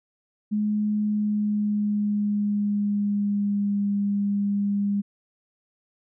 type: tone with pitch glide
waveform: sine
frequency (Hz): 210.3 to 202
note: G#3 to G#3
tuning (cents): +22 to -48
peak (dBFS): -21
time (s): 0.51-5.02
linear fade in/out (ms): 20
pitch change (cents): -70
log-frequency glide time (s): 1.03-3.87
effects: none